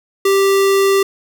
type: tone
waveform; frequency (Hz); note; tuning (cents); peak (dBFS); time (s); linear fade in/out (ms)
square; 392; G4; 0; -11; 0.25-1.03; 5
effects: none